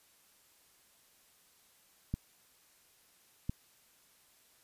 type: clicks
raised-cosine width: 5 ms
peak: -21 dBFS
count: 2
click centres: 2.14 / 3.495 s
effects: white hiss -66 dBFS RMS until 4.63 s + resampled to 32000 Hz